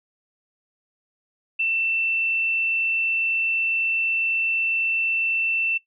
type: tone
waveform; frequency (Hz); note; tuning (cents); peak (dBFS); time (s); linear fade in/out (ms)
sine; 2678; E7; +27; -20; 1.59-5.78; 10
effects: noise-tail reverb RT60 0.1 s tail -17 dB re dry